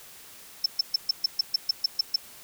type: tone bursts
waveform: triangle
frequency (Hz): 5310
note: E8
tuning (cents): +12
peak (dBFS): -16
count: 11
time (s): 0.64-2.16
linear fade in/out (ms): 5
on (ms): 20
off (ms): 130
effects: tanh soft clip ceiling -15 dBFS + white hiss -48 dBFS RMS until 2.43 s